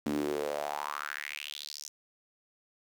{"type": "tone with high-pass filter sweep", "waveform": "sawtooth", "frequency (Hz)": 73.42, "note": "D2", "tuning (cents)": 0, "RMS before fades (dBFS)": -36, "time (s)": [0.06, 1.88], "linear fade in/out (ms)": 0, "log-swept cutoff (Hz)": [240, 6100], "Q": 5, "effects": ["9-bit"]}